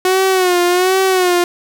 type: tone with vibrato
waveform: sawtooth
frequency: 366.5 Hz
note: F#4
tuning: 16 cents flat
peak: -7 dBFS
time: 0.05-1.44 s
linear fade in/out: 2 ms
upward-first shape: sine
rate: 1.3 Hz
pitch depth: 72 cents each way
effects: none